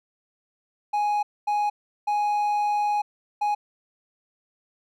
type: tone bursts at uneven times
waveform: triangle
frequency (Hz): 831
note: G#5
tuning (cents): +1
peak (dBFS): -19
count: 4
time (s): 0.93-1.23 / 1.47-1.7 / 2.07-3.02 / 3.41-3.55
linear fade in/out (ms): 10
effects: none